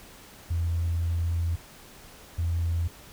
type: tone bursts at uneven times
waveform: sine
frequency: 84.4 Hz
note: E2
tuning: 41 cents sharp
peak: -23 dBFS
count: 2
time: 0.5-1.56 / 2.38-2.88 s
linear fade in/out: 10 ms
effects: tanh soft clip ceiling -19 dBFS + pink hiss -49 dBFS RMS until 3.12 s